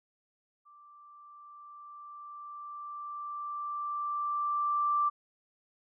sine tone with level ramp, 1174.7 Hz, D6, in tune, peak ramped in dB -54 to -24 dBFS, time 0.65-5.1 s, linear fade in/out 20 ms, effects none

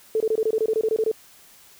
sine tone bursts, 440 Hz, A4, in tune, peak -18 dBFS, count 13, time 0.15-1.115 s, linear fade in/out 2 ms, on 53 ms, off 23 ms, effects white hiss -51 dBFS RMS until 1.79 s

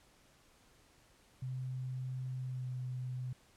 sine tone with pitch glide, 128.7 to 126.71 Hz, C3 to B2, -28 to +45 cents, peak -37 dBFS, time 1.42-3.33 s, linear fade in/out 5 ms, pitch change -27 cents, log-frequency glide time 2.46-2.68 s, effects pink hiss -66 dBFS RMS until 3.56 s + low-pass 11000 Hz 12 dB/octave

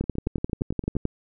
two click trains, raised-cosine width 3 ms, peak -11 / -22 dBFS, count 13 / 9, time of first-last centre 0.01-1.053 / 0.04-0.953 s, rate 11.5 / 8.76 Hz, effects none

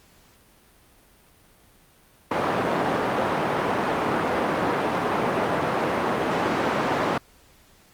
white band-pass noise, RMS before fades -24 dBFS, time 2.31-7.18 s, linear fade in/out 5 ms, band 150 to 1000 Hz, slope 12 dB/octave, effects pink hiss -56 dBFS RMS until 7.93 s + Opus 48 kbps

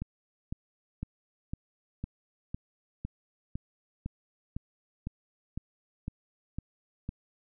click train, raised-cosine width 5 ms, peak -22 dBFS, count 15, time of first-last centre 0.02-7.091 s, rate 1.98 Hz, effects none

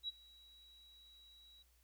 sine tone with ADSR envelope, 3885 Hz, B7, 29 cents flat, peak -37 dBFS, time 0.03-1.63 s, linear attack 53 ms, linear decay 24 ms, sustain -23 dB, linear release 11 ms, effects added 60 Hz sine -70 dBFS peak until 1.83 s + white hiss -75 dBFS RMS until 1.83 s

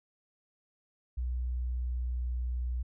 sine tone with pitch glide, 61.74 to 61.31 Hz, B1 to B1, 0 to -12 cents, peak -30 dBFS, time 1.17-2.83 s, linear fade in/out 10 ms, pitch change -12 cents, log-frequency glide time 1.41-2.29 s, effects none

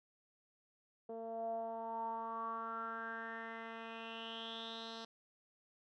10% pulse tone with low-pass filter sweep, 226.8 Hz, A#3, 47 cents flat, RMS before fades -44 dBFS, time 1.09-5.05 s, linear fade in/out 5 ms, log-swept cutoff 550 to 4500 Hz, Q 7.4, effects none

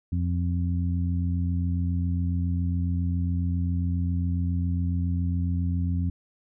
harmonic tone, 87.31 Hz, F2, in tune, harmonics 1 / 2 / 3, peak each -24 / -30 / -34 dBFS, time 0.12-6.1 s, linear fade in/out 5 ms, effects none

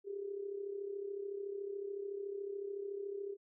sine tone with amplitude modulation, 399.8 Hz, G4, 34 cents sharp, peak -36 dBFS, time 0.04-3.37 s, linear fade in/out 50 ms, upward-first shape sine, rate 33.8 Hz, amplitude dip 65%, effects none

